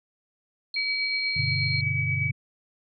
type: tone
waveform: sine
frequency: 4225 Hz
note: C8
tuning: 16 cents sharp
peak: -29 dBFS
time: 0.74-1.81 s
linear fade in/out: 2 ms
type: tone with tremolo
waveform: sine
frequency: 2279 Hz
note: C#7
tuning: 47 cents sharp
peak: -24 dBFS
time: 0.76-2.31 s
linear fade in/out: 5 ms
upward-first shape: triangle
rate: 8.3 Hz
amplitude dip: 40%
type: chord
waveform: sine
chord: G major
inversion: none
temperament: equal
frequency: 98 / 123.47 / 146.83 Hz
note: G2 / B2 / D3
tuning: 0 / 0 / 0 cents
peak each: -31 / -30 / -30 dBFS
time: 1.36-2.32 s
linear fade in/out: 10 ms
effects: none